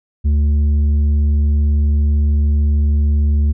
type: tone with tanh clipping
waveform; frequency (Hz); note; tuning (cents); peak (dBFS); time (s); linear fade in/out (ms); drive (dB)
triangle; 73.5; D2; +2; -12; 0.24-3.53; 20; 10
effects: none